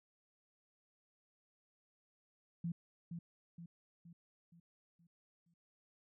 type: tone with echo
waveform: sine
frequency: 169.6 Hz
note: E3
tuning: 50 cents sharp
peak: -36 dBFS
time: 2.64-2.72 s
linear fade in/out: 5 ms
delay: 470 ms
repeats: 6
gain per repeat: -6 dB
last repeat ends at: 5.54 s
effects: none